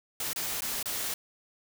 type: noise with dropouts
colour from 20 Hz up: white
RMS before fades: -33 dBFS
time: 0.2-1.14 s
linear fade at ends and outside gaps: 2 ms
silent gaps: 0.332-0.36 / 0.607-0.62 / 0.828-0.857 s
effects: none